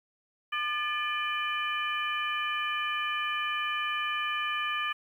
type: harmonic tone with a mistuned harmonic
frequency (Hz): 600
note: D5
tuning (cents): +37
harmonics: 2 / 3 / 4 / 5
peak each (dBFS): -32 / -34 / -35 / -36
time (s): 0.52-4.93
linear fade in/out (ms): 10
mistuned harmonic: 3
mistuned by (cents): -59
effects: 10-bit